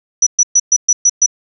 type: tone bursts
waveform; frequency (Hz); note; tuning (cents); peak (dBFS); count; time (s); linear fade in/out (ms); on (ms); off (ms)
sine; 5900; F#8; -6; -6; 7; 0.22-1.262; 5; 46; 120
effects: none